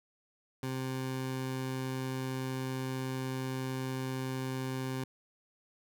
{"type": "tone", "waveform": "20% pulse", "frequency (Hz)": 130.81, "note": "C3", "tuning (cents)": 0, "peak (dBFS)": -29, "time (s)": [0.63, 5.04], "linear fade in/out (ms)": 2, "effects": []}